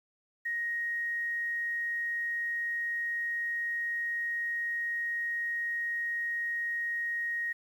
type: tone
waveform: sine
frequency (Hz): 1876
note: A#6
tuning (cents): +11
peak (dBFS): -30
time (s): 0.45-7.53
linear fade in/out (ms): 10
effects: 10-bit